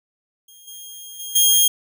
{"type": "tone with level steps", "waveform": "10% pulse", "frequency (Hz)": 3239, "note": "G#7", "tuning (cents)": -44, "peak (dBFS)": [-36, -27, -21, -4], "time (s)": [0.48, 1.68], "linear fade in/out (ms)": 5, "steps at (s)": [0.67, 1.19, 1.35], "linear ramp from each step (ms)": 10, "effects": []}